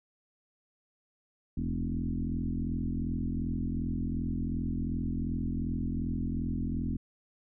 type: tone with frequency modulation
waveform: sine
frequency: 145.6 Hz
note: D3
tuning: 15 cents flat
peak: -29 dBFS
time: 1.57-6.97 s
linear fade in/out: 5 ms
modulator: 42.7 Hz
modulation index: 3.2
effects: none